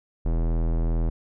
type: tone with low-pass filter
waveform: square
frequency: 41.2 Hz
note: E1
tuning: in tune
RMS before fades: -23 dBFS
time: 0.25-1.1 s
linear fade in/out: 10 ms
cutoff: 630 Hz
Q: 0.7
effects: none